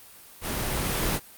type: noise with level ramp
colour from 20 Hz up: pink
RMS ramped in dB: -30 to -25 dBFS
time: 0.41-1.2 s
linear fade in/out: 50 ms
effects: white hiss -49 dBFS RMS until 1.37 s + Opus 32 kbps